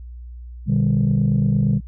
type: tone cluster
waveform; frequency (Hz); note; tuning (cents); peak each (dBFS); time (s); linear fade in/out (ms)
sine; 122 / 150.8 / 199.3; B2 / D3 / G3; -21 / +46 / +29; -18; 0.66-1.81; 50
effects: tanh soft clip ceiling -10 dBFS + added 60 Hz sine -33 dBFS peak until 1.87 s